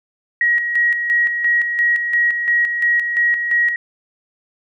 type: tone with tremolo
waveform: sine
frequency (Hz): 1900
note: A#6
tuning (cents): +33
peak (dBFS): -12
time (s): 0.41-3.76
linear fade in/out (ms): 2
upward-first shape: square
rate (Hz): 2.9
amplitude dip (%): 50
effects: none